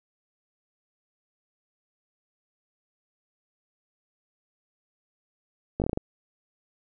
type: slowing click train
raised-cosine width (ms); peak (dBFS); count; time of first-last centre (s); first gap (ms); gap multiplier
2; -13; 7; 5.8-5.974; 18; 1.19
effects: none